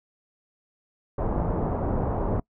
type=low-pass noise; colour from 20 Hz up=pink; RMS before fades=-26 dBFS; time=1.18-2.4 s; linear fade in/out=5 ms; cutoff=950 Hz; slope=24 dB/octave; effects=noise-tail reverb RT60 0.1 s tail -25 dB re dry